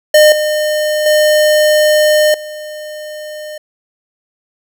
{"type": "tone with level steps", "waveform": "square", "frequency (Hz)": 608, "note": "D#5", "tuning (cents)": -40, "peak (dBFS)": [-4, -13, -8, -25], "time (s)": [0.14, 3.58], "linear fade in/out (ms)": 5, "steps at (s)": [0.32, 1.06, 2.34], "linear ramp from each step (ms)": 2, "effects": []}